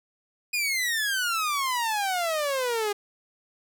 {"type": "exponential sweep", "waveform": "sawtooth", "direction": "down", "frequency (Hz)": [2493, 403.7], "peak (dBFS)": -21, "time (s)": [0.53, 2.93], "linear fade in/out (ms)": 10, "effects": []}